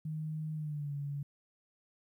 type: tone with pitch glide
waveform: sine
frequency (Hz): 155.56 to 142.65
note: D#3 to C#3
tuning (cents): 0 to +50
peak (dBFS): -35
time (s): 0.05-1.23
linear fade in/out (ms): 5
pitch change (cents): -150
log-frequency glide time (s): 0.54-0.93
effects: 12-bit